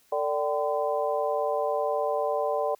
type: tone cluster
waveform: sine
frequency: 447.5 / 586 / 768 / 1018 Hz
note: A4 / D5 / G5 / C6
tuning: +29 / -4 / -36 / -48 cents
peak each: -30 / -27 / -31 / -33 dBFS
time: 0.12-2.75 s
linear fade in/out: 5 ms
effects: white hiss -63 dBFS RMS until 2.79 s